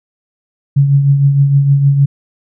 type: tone with tremolo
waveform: sine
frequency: 140 Hz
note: C#3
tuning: 18 cents sharp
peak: -4 dBFS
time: 0.76-2.06 s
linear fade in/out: 10 ms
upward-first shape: triangle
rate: 6.5 Hz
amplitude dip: 55%
effects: none